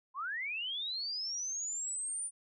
sine linear sweep, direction up, 987.8 to 9397 Hz, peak -35 dBFS, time 0.14-2.31 s, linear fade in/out 50 ms, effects none

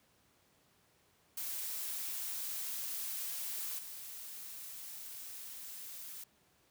blue noise with level steps, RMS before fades -40 / -47 dBFS, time 1.37-6.24 s, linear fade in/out 5 ms, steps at 3.78 s, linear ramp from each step 10 ms, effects pink hiss -70 dBFS RMS until 6.7 s + high-pass 80 Hz 12 dB/octave

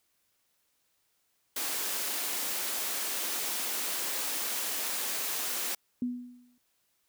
white high-pass noise, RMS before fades -33 dBFS, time 1.56-5.75 s, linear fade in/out 5 ms, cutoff 230 Hz, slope 24 dB/octave
sine tone with exponential decay, 245.9 Hz, B3, 7 cents flat, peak -26 dBFS, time 6.02-6.58 s, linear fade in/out 2 ms, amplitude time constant 120 ms
effects white hiss -74 dBFS RMS until 7.08 s

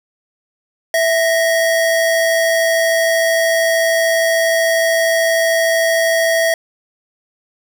square tone pair together, 659.3 / 1864.8 Hz, E5 / A#6, 0 / 0 cents, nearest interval octave + tritone, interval 1800 cents, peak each -14 / -19 dBFS, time 0.94-6.54 s, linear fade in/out 2 ms, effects 7-bit

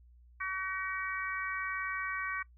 harmonic tone, 379.1 Hz, F#4, 42 cents sharp, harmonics 3 / 4 / 5 / 6, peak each -38 / -39 / -40 / -41 dBFS, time 0.4-2.43 s, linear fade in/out 10 ms, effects noise-tail reverb RT60 0.1 s tail -19 dB re dry + added 60 Hz sine -56 dBFS peak until 2.57 s

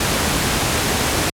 pink noise, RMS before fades -18 dBFS, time 0-1.3 s, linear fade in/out 5 ms, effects high-pass 60 Hz 12 dB/octave + low-pass 12000 Hz 12 dB/octave

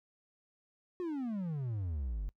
triangle exponential sweep, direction down, 370 to 44.39 Hz, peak -32 dBFS, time 1-2.29 s, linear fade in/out 0 ms, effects noise-tail reverb RT60 0.1 s tail -23 dB re dry

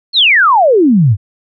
sine exponential sweep, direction down, 4428 to 92.5 Hz, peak -5 dBFS, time 0.13-1.17 s, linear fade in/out 50 ms, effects none

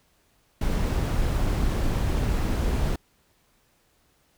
brown noise, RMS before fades -24 dBFS, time 0.61-2.96 s, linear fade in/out 5 ms, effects pink hiss -65 dBFS RMS until 4.37 s

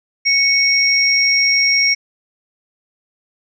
sine tone pair together, 2217 / 5586 Hz, C#7 / F8, 0 / -1 cents, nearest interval octave + major third, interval 1599 cents, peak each -14 dBFS, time 0.25-1.95 s, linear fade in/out 20 ms, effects none

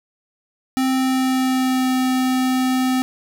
square tone with pitch glide, 261.6 to 257.4 Hz, C4 to C4, 0 to -28 cents, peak -17 dBFS, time 0.77-3.02 s, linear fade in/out 0 ms, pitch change -28 cents, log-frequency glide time 0.89-1.94 s, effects none

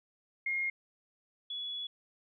sine tone pair in turn, 2138 / 3394 Hz, C7 / G#7, +37 / +37 cents, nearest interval minor sixth, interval 800 cents, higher second, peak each -30 / -36 dBFS, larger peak first, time 0.46-0.7 / 1.5-1.87 s, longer second, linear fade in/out 5 ms, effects none

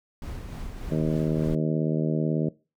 brown noise with tremolo, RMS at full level -34 dBFS, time 0.22-1.55 s, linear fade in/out 2 ms, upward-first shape sine, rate 3.4 Hz, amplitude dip 35%
harmonic tone, 78.2 Hz, D#2, 9 cents sharp, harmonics 2 / 3 / 4 / 5 / 6 / 7 / 8, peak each -25 / -29 / -31 / -33 / -35 / -36 / -37 dBFS, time 0.91-2.49 s, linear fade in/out 5 ms
effects noise-tail reverb RT60 0.3 s tail -21 dB re dry

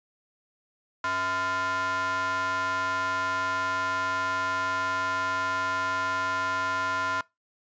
square ring-modulated tone, 186.8 Hz, F#3, 17 cents sharp, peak -24 dBFS, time 1.04-7.21 s, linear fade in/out 2 ms, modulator 1210 Hz, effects noise-tail reverb RT60 0.2 s tail -22 dB re dry + resampled to 16000 Hz

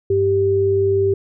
sine tone pair together, 98 / 392 Hz, G2 / G4, 0 / 0 cents, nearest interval 2 octaves, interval 2400 cents, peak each -22 / -14 dBFS, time 0.1-1.14 s, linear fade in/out 5 ms, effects none

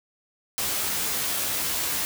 white noise with comb filter, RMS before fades -27 dBFS, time 0.58-2.05 s, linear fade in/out 0 ms, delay 14 ms, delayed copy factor +0.65, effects none

